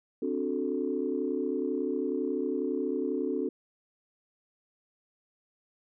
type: chord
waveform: sine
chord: D dominant seventh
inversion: third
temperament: equal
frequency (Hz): 261.6 / 293.7 / 370 / 440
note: C4 / D4 / F#4 / A4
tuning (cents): 0 / 0 / 0 / 0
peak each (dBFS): -33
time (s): 0.22-3.49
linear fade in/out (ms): 5
effects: tanh soft clip ceiling -17 dBFS